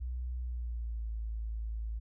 sine tone with pitch glide, 61.74 to 55 Hz, B1 to A1, 0 to 0 cents, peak -34 dBFS, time 0-2 s, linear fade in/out 20 ms, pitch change -200 cents, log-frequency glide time 0.39-1.1 s, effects none

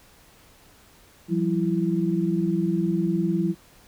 sine tone cluster, 170 / 189.8 / 332.7 Hz, F3 / F#3 / E4, -46 / +44 / +16 cents, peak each -25 dBFS, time 1.28-3.55 s, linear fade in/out 50 ms, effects pink hiss -54 dBFS RMS until 3.87 s

